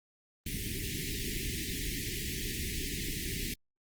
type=band-stop noise; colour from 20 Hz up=pink; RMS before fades=-36 dBFS; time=0.46-3.54 s; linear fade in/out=5 ms; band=420 to 1800 Hz; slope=96 dB/octave; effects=Opus 24 kbps